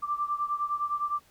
sine beating tone pair, 1174.7 / 1184.5 Hz, D6 / D6, 0 / +14 cents, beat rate 9.8 Hz, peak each -29 / -32 dBFS, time 0.02-1.2 s, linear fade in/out 20 ms, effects pink hiss -61 dBFS RMS until 1.3 s

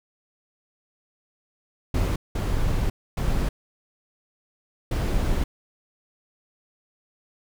brown noise bursts at uneven times, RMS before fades -23 dBFS, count 4, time 1.94-2.16 / 2.35-2.9 / 3.17-3.49 / 4.91-5.44 s, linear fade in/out 5 ms, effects none

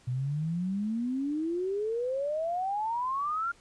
sine exponential sweep, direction up, 121.3 to 1413 Hz, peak -28 dBFS, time 0.07-3.52 s, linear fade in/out 10 ms, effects pink hiss -60 dBFS RMS until 3.6 s + resampled to 22050 Hz

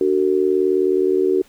sine tone with amplitude modulation, 375.2 Hz, F#4, 24 cents sharp, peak -10 dBFS, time 0.01-1.42 s, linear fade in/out 2 ms, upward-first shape sine, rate 79.4 Hz, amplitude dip 90%, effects pink hiss -52 dBFS RMS until 1.48 s

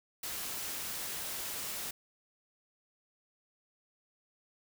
white noise, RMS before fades -39 dBFS, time 0.23-1.91 s, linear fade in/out 5 ms, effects none

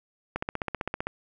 click train, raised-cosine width 0.5 ms, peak -14 dBFS, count 12, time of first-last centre 0.36-1.07 s, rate 15.5 Hz, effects none

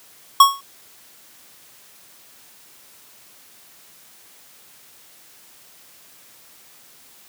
square tone with exponential decay, 1104 Hz, C#6, 7 cents flat, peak -4 dBFS, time 0.4-0.61 s, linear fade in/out 5 ms, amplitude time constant 45 ms, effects white hiss -49 dBFS RMS until 7.28 s + high-pass 100 Hz 12 dB/octave

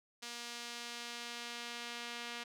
sawtooth tone with band-pass filter sweep, 237.8 Hz, A#3, 35 cents sharp, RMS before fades -45 dBFS, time 0.22-2.44 s, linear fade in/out 10 ms, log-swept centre 4800 to 3100 Hz, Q 0.95, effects none

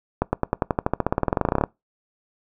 accelerating click train, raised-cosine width 1 ms, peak -5 dBFS, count 25, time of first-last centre 0.22-1.638 s, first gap 110 ms, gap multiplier 0.94, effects noise-tail reverb RT60 0.2 s tail -23 dB re dry

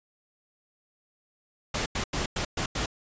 pink noise bursts at uneven times, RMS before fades -29 dBFS, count 6, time 1.74-1.86 / 1.95-2.04 / 2.13-2.26 / 2.36-2.45 / 2.57-2.66 / 2.75-2.86 s, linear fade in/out 5 ms, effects resampled to 16000 Hz

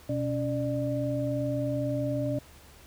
sine tone cluster, 124.3 / 281.6 / 596 Hz, B2 / C#4 / D5, +12 / +27 / +25 cents, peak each -31 dBFS, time 0.09-2.39 s, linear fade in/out 5 ms, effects added 73 Hz sine -54 dBFS peak until 2.86 s + pink hiss -54 dBFS RMS until 2.86 s

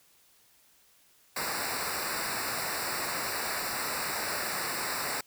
pink noise with comb filter, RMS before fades -33 dBFS, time 1.36-5.21 s, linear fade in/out 5 ms, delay 0.31 ms, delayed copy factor -1, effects white hiss -63 dBFS RMS until 5.26 s

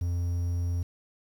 triangle tone with quantisation, 87.1 Hz, F2, 4 cents flat, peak -24 dBFS, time 0.01-0.83 s, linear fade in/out 5 ms, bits 9, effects none

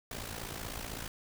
pink noise with amplitude modulation, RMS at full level -38 dBFS, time 0.11-1.08 s, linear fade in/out 2 ms, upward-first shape sine, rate 56 Hz, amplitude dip 70%, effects none

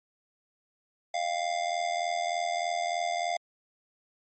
square tone with amplitude modulation, 698.5 Hz, F5, in tune, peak -25 dBFS, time 1.14-3.37 s, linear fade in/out 5 ms, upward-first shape sine, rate 83.3 Hz, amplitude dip 75%, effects MP3 32 kbps

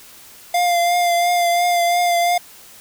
square tone with vibrato, 698.5 Hz, F5, in tune, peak -15 dBFS, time 0.54-2.38 s, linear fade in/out 5 ms, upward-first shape triangle, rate 2.9 Hz, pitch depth 29 cents each way, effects white hiss -43 dBFS RMS until 2.8 s

